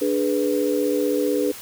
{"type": "chord", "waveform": "sine", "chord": "G# diminished", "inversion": "second", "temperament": "equal with one note detuned", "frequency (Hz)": [293.7, 418.2, 493.9], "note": ["D4", "G#4", "B4"], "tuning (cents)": [0, 12, 0], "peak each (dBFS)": -23, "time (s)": [0.01, 1.52], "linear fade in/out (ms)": 10, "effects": ["white hiss -38 dBFS RMS until 1.61 s"]}